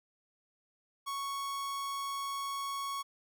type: tone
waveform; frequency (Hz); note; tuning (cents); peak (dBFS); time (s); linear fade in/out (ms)
45% pulse; 1108.7; C#6; 0; -35; 1.06-3.03; 20
effects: none